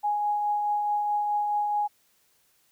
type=tone with tremolo; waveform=sine; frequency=830.6 Hz; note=G#5; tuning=in tune; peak=-22 dBFS; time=0.03-1.88 s; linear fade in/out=20 ms; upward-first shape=triangle; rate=4.7 Hz; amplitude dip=30%; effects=white hiss -66 dBFS RMS until 2.71 s